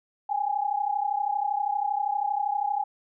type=tone pair together; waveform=sine; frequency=803.4 / 836 Hz; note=G5 / G#5; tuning=+42 / +11 cents; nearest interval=minor second; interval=69 cents; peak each=-27 dBFS; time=0.29-2.84 s; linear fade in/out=10 ms; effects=none